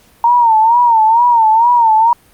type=tone with vibrato; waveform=sine; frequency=920 Hz; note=A#5; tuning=23 cents flat; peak=-6 dBFS; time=0.24-2.13 s; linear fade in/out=2 ms; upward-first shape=sine; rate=2.2 Hz; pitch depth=100 cents each way; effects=pink hiss -48 dBFS RMS until 2.33 s + Opus 48 kbps